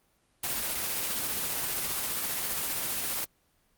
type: noise with tremolo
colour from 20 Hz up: white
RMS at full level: -30 dBFS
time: 0.43-3.25 s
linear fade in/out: 10 ms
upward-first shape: sine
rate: 15 Hz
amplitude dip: 25%
effects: pink hiss -69 dBFS RMS until 3.77 s + Opus 24 kbps